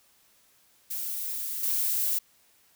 violet noise with level steps, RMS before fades -33 / -27 dBFS, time 0.9-2.19 s, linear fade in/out 10 ms, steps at 1.63 s, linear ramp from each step 2 ms, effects white hiss -63 dBFS RMS until 2.75 s

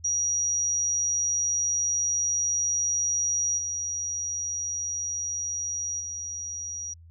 sine tone with level steps, 5760 Hz, F#8, 47 cents flat, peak -23 / -28 / -32 dBFS, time 0.04-6.94 s, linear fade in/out 10 ms, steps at 3.57 / 5.99 s, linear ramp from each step 20 ms, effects added 83 Hz sine -47 dBFS peak until 7.1 s

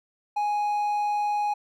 triangle tone, 830.6 Hz, G#5, in tune, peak -21 dBFS, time 0.36-1.54 s, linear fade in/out 10 ms, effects none

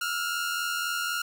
sawtooth tone pair together, 1334.1 / 1418 Hz, E6 / F6, +20 / +26 cents, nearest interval minor second, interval 106 cents, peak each -31 / -25 dBFS, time 0.01-1.22 s, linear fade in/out 5 ms, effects none

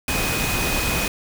sine tone in noise, 2500 Hz, D#7, 8 cents sharp, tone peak -27 dBFS, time 0.08-1.08 s, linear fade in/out 2 ms, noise pink, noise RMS -23 dBFS, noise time 0.08-1.08 s, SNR -7 dB, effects none

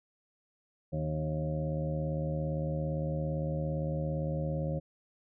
harmonic tone with a mistuned harmonic, 77.6 Hz, D#2, 4 cents flat, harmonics 1 / 2 / 3 / 4 / 5 / 7 / 8 / 9, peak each -39 / -32 / -45 / -43 / -48 / -37 / -49 / -49 dBFS, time 0.92-4.8 s, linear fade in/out 20 ms, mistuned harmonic 4, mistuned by -27 cents, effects none

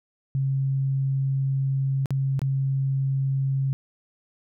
sine tone with dropouts, 135.4 Hz, C#3, 40 cents flat, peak -21 dBFS, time 0.35-3.73 s, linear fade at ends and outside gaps 0 ms, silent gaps 2.058-2.106 / 2.393-2.417 s, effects none

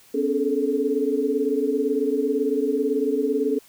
sine tone cluster, 255.4 / 283.1 / 428 / 446 Hz, C4 / C#4 / A4 / A4, -42 / +37 / -48 / +23 cents, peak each -28 / -25 / -23 / -27 dBFS, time 0.14-3.59 s, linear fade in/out 10 ms, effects white hiss -53 dBFS RMS until 3.68 s

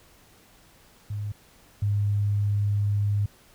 sine tone pair in turn, 103.6 / 102.35 Hz, G#2 / G#2, -4 / -25 cents, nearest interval unison, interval 21 cents, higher first, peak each -28 / -21 dBFS, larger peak second, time 1.1-1.32 / 1.82-3.26 s, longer second, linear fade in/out 5 ms, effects pink hiss -56 dBFS RMS until 3.54 s

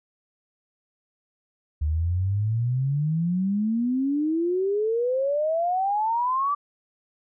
sine exponential sweep, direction up, 73.42 to 1174.7 Hz, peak -21 dBFS, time 1.81-6.55 s, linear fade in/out 10 ms, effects none

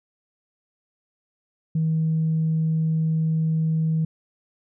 sine tone, 159.7 Hz, D#3, 45 cents sharp, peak -18 dBFS, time 1.75-4.05 s, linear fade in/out 5 ms, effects tanh soft clip ceiling -15 dBFS

